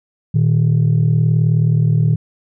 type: tone pair together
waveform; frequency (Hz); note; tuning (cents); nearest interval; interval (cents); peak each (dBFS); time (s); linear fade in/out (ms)
sine; 116.54 / 155.56; A#2 / D#3; 0 / 0; perfect fourth; 500; -12; 0.34-2.16; 10
effects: tanh soft clip ceiling -7 dBFS